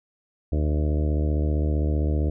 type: harmonic tone with a mistuned harmonic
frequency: 75.4 Hz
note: D2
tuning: 46 cents sharp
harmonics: 1 / 2 / 3 / 4 / 5 / 6 / 7 / 8 / 9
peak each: -21 / -30 / -35 / -31 / -36 / -37 / -38 / -41 / -43 dBFS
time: 0.52-2.3 s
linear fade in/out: 5 ms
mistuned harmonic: 9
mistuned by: -23 cents
effects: none